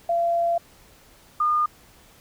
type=tone pair in turn; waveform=sine; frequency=683 / 1216.5 Hz; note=F5 / D#6; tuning=-39 / -39 cents; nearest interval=minor seventh; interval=1000 cents; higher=second; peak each=-19 / -18 dBFS; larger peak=second; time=0.09-0.58 / 1.4-1.66 s; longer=first; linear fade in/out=5 ms; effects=pink hiss -53 dBFS RMS until 2.2 s